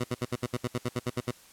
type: tone bursts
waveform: 15% pulse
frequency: 123.1 Hz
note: B2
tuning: 5 cents flat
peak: -21 dBFS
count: 13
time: 0-1.314 s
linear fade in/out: 10 ms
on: 42 ms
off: 64 ms
effects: white hiss -55 dBFS RMS until 1.52 s + low-pass 12000 Hz 12 dB/octave